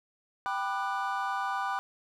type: chord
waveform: triangle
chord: G major seventh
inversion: none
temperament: equal with one note detuned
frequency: 784 / 987.8 / 1195.9 / 1480 Hz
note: G5 / B5 / D6 / F#6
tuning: 0 / 0 / +31 / 0 cents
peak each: -32 / -33 / -33 / -35 dBFS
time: 0.46-1.79 s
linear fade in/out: 0 ms
effects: none